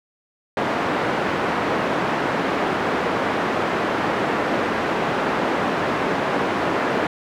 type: band-pass noise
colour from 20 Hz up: pink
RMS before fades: -22 dBFS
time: 0.57-7.07 s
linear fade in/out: 2 ms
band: 250 to 1700 Hz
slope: 12 dB/octave
effects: none